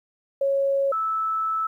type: tone pair in turn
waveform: sine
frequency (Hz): 551 / 1310.5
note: C#5 / E6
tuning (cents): -11 / -11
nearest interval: octave + minor third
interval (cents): 1500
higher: second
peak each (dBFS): -19 / -22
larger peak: first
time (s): 0.41-0.92 / 0.92-1.67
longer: second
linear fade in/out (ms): 5
effects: 10-bit